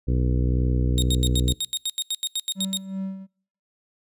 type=harmonic tone; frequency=62 Hz; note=B1; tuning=7 cents sharp; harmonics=1 / 2 / 3 / 4 / 5 / 6 / 7 / 8; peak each=-21 / -24 / -33 / -31 / -33 / -39 / -37 / -39 dBFS; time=0.07-1.54 s; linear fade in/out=20 ms
type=tone bursts; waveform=sawtooth; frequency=3721 Hz; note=A#7; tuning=4 cents flat; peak=-20 dBFS; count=15; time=0.98-2.772 s; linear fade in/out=0 ms; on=42 ms; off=83 ms
type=tone with tremolo; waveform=triangle; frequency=191.9 Hz; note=G3; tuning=37 cents flat; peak=-24 dBFS; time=2.55-3.27 s; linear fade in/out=50 ms; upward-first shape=sine; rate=2.7 Hz; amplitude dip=70%
effects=noise-tail reverb RT60 0.6 s tail -26 dB re dry + resampled to 32000 Hz